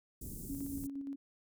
pink band-stop noise, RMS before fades -45 dBFS, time 0.21-0.87 s, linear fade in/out 5 ms, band 330 to 8000 Hz, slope 24 dB/octave
sine tone with tremolo, 277.2 Hz, C#4, in tune, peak -37 dBFS, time 0.49-1.16 s, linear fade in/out 10 ms, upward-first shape square, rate 8.6 Hz, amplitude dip 40%
effects none

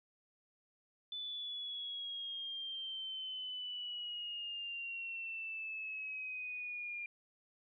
sine exponential sweep, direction down, 3505 to 2400 Hz, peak -40 dBFS, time 1.12-7.06 s, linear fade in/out 2 ms, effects none

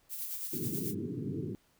violet noise with tremolo, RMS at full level -37 dBFS, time 0.09-0.95 s, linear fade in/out 50 ms, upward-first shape sine, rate 9.2 Hz, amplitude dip 45%
pink band-pass noise, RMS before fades -37 dBFS, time 0.53-1.55 s, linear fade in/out 0 ms, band 100 to 430 Hz, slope 96 dB/octave
effects pink hiss -69 dBFS RMS until 1.79 s

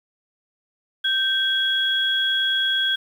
sine tone pair together, 1562 / 3323 Hz, G6 / G#7, -7 / 0 cents, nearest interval octave + minor second, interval 1307 cents, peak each -23 / -20 dBFS, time 1.04-2.96 s, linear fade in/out 10 ms, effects 8-bit

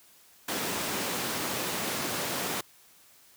pink high-pass noise, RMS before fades -32 dBFS, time 0.48-2.61 s, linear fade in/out 5 ms, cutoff 200 Hz, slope 12 dB/octave, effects white hiss -58 dBFS RMS until 3.36 s + high-pass 60 Hz 12 dB/octave

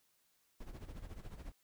brown noise with tremolo, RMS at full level -45 dBFS, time 0.6-1.52 s, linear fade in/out 5 ms, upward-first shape sine, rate 14 Hz, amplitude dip 75%, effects white hiss -75 dBFS RMS until 1.63 s

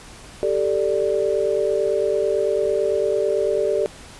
sine chord, G suspended second, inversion none, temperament just, 392 / 441 / 588 Hz, G4 / A4 / D5, 0 / +4 / +2 cents, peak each -22 dBFS, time 0.43-3.86 s, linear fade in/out 0 ms, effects pink hiss -42 dBFS RMS until 4.19 s + resampled to 24000 Hz

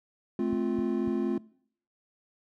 triangle chord, F major, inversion first, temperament equal with one note detuned, 217.2 / 261.6 / 349.2 Hz, A3 / C4 / F4, -22 / 0 / 0 cents, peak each -28 / -29 / -28 dBFS, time 0.39-1.38 s, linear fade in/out 2 ms
clicks, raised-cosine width 5 ms, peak -25 dBFS, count 3, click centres 0.529 / 0.786 / 1.076 s
effects noise-tail reverb RT60 0.6 s tail -22 dB re dry + high-pass 80 Hz 12 dB/octave

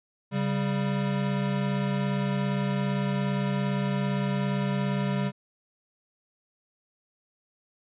square tone pair together, 138.51 / 196 Hz, C#3 / G3, -1 / 0 cents, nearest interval tritone, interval 601 cents, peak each -29 / -28 dBFS, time 0.31-5.32 s, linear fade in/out 50 ms, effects resampled to 8000 Hz

